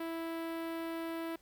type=tone with notch filter; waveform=sawtooth; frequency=329.6 Hz; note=E4; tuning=in tune; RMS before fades=-39 dBFS; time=0-1.36 s; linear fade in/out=5 ms; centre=6600 Hz; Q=0.52; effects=pink hiss -67 dBFS RMS until 1.41 s